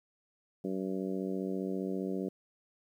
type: harmonic tone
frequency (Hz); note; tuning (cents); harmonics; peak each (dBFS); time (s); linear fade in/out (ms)
95; F#2; +46; 2 / 3 / 4 / 5 / 6 / 7; -36 / -38 / -38 / -42 / -46 / -50; 0.64-2.29; 5
effects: 11-bit